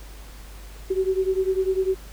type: beating tone pair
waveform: sine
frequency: 375.6 / 385.6 Hz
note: F#4 / G4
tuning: +26 / -28 cents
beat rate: 10 Hz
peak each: -22 / -24 dBFS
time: 0.9-1.95 s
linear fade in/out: 10 ms
effects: added 50 Hz sine -39 dBFS peak until 2.12 s + pink hiss -47 dBFS RMS until 2.12 s